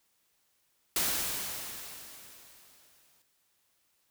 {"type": "noise with exponential decay", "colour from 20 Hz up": "white", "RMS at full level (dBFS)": -28, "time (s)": [0.96, 3.22], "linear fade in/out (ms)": 2, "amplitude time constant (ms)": 490, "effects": ["white hiss -73 dBFS RMS until 4.1 s"]}